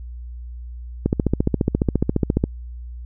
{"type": "click train", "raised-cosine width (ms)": 3, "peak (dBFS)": -4, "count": 21, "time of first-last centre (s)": [1.06, 2.439], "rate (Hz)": 14.5, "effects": ["added 60 Hz sine -31 dBFS peak until 3.05 s"]}